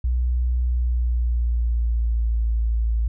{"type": "tone with pitch glide", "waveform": "sine", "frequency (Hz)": [61.3, 56.21], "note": ["B1", "A1"], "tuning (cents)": [-12, 38], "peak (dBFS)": -18, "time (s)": [0.04, 3.08], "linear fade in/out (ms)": 5, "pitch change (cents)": -150, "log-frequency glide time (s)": [0.63, 2.43], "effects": []}